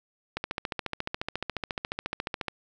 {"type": "click train", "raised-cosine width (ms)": 0.3, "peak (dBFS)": -14, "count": 31, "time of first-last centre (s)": [0.37, 2.483], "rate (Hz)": 14.2, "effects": []}